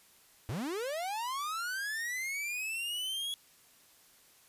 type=linear sweep; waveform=45% pulse; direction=up; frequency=93.4 to 3364 Hz; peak=-34 dBFS; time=0.49-3.34 s; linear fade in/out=0 ms; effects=white hiss -62 dBFS RMS until 4.48 s + resampled to 32000 Hz